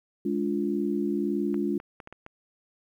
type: chord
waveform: sine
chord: D diminished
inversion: second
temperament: equal with one note detuned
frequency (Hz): 207.7 / 287.5 / 349.2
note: Ab3 / D4 / F4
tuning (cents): 0 / -37 / 0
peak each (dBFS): -29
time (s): 0.25-1.78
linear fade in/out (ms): 5
type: clicks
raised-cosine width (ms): 0.5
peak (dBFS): -27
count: 6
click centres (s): 1.543 / 1.801 / 2.002 / 2.074 / 2.126 / 2.264
effects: 10-bit